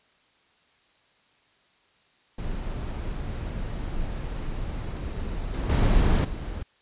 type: noise with level steps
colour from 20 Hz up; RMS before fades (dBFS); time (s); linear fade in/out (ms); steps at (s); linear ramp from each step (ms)
brown; -31 / -27 / -19 / -32; 2.38-6.63; 5; 5.53 / 5.69 / 6.24; 10
effects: white hiss -63 dBFS RMS until 6.81 s + resampled to 8000 Hz